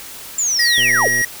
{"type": "linear sweep", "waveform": "sine", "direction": "down", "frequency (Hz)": [7320, 355.8], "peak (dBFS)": -15, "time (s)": [0.38, 1.08], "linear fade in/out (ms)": 5}
{"type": "tone", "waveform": "square", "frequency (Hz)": 1900, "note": "A#6", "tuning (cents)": 33, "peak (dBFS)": -15, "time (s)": [0.59, 1.25], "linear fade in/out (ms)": 5}
{"type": "click train", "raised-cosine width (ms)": 2, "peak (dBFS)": -19, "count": 54, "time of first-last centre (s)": [0.78, 1.214], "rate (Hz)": 122}
{"effects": ["white hiss -34 dBFS RMS until 1.4 s"]}